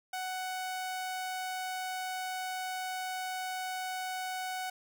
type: tone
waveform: sawtooth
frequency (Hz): 744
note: F#5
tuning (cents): +9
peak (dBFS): -31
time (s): 0.13-4.7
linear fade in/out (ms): 5
effects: none